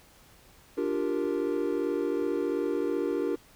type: chord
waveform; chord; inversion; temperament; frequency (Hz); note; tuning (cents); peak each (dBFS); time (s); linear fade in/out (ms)
triangle; G minor seventh; second; equal; 293.7 / 349.2 / 392 / 466.2; D4 / F4 / G4 / Bb4; 0 / 0 / 0 / 0; -30; 0.77-3.36; 10
effects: pink hiss -57 dBFS RMS until 3.55 s